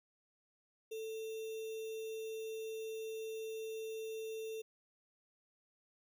sine tone with sample-and-hold, 442.7 Hz, A4, 11 cents sharp, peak -40 dBFS, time 0.91-4.62 s, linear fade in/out 10 ms, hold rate 3150 Hz, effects none

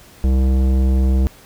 sine tone with tanh clipping, 65.41 Hz, C2, in tune, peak -14 dBFS, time 0.24-1.27 s, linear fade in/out 0 ms, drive 15 dB, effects pink hiss -45 dBFS RMS until 1.45 s

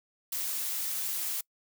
blue noise, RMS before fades -33 dBFS, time 0.32-1.41 s, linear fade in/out 5 ms, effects noise-tail reverb RT60 0.1 s tail -25 dB re dry

